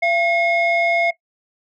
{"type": "tone pair together", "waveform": "sine", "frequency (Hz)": [681, 2162], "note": ["F5", "C#7"], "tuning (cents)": [-44, -44], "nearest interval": "octave + minor sixth", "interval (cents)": 2000, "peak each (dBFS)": -16, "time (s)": [0.02, 1.11], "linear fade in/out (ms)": 10, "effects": ["noise-tail reverb RT60 0.1 s tail -17 dB re dry", "tanh soft clip ceiling -11 dBFS"]}